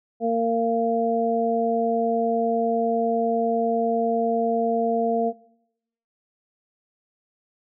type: harmonic tone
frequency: 230 Hz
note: A#3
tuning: 23 cents flat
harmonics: 1 / 2 / 3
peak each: -25 / -23 / -24 dBFS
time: 0.2-5.33 s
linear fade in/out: 50 ms
effects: noise-tail reverb RT60 0.8 s tail -20 dB re dry